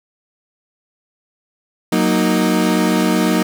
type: chord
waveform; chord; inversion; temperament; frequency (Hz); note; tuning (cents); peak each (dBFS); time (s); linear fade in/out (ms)
35% pulse; D# minor; first; equal; 185 / 233.1 / 311.1; F#3 / A#3 / D#4; 0 / 0 / 0; -16; 1.92-3.43; 5
effects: none